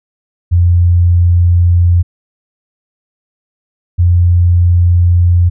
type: tone pair in turn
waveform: sine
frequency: 87.31 / 87.62 Hz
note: F2 / F2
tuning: 0 / +6 cents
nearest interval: unison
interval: 6 cents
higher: second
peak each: -5 dBFS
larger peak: neither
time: 0.51-2.03 / 3.98-5.5 s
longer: neither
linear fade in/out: 20 ms
effects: none